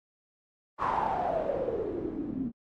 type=noise with low-pass filter sweep; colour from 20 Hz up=white; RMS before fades=-31 dBFS; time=0.78-2.52 s; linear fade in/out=50 ms; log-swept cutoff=1100 to 230 Hz; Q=8.3; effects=AAC 32 kbps